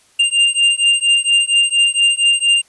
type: beating tone pair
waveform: square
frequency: 2794 / 2798.3 Hz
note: F7 / F7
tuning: 0 / +3 cents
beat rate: 4.3 Hz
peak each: -15 dBFS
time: 0.19-2.62 s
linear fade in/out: 10 ms
effects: white hiss -53 dBFS RMS until 2.68 s + resampled to 24000 Hz